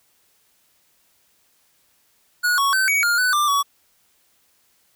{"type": "tone with pitch steps", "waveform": "square", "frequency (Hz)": [1455, 1111, 1536, 2256, 1412, 1496, 1186, 1129], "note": ["F#6", "C#6", "G6", "C#7", "F6", "F#6", "D6", "C#6"], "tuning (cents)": [-29, 4, -36, 30, 19, 19, 17, 31], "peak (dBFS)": -17, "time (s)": [2.43, 3.63], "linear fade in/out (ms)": 20, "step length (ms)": 150, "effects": ["white hiss -62 dBFS RMS until 4.95 s"]}